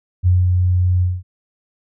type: tone with ADSR envelope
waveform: sine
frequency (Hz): 90.4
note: F#2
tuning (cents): -40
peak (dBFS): -9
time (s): 0.23-1.23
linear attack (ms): 37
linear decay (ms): 190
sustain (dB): -3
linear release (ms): 210
effects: none